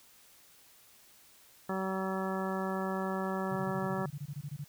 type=harmonic tone; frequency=190.2 Hz; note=F#3; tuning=48 cents sharp; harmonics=1 / 2 / 3 / 4 / 5 / 6 / 7 / 9; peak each=-35 / -38 / -40 / -41 / -42 / -43 / -43 / -45 dBFS; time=1.69-4.06 s; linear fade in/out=5 ms
type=tone bursts; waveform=sine; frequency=143.7 Hz; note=D3; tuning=37 cents flat; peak=-36 dBFS; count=15; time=3.51-4.644 s; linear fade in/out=10 ms; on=56 ms; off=21 ms
effects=white hiss -60 dBFS RMS until 4.68 s